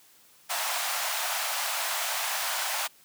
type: high-pass noise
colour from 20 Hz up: pink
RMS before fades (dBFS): -30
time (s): 0.49-2.88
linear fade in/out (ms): 20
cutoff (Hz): 650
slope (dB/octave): 48
effects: white hiss -58 dBFS RMS until 3.04 s + high-pass 100 Hz 12 dB/octave